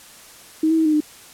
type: tone with pitch steps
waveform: sine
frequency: 315.4 / 323.3 / 320 / 307.7 / 302.4 Hz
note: D#4 / E4 / D#4 / D#4 / D#4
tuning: +24 / -34 / +49 / -19 / -49 cents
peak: -14 dBFS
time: 0.63-1.005 s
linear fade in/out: 5 ms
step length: 75 ms
effects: white hiss -44 dBFS RMS until 1.33 s + low-pass 12000 Hz 12 dB/octave